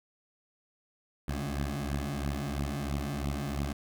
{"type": "beating tone pair", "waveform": "15% pulse", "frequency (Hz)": [69.3, 72.3], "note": ["C#2", "D2"], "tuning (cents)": [0, -27], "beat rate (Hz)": 3, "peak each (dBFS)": -28, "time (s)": [1.28, 3.73], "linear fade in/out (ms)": 5, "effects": []}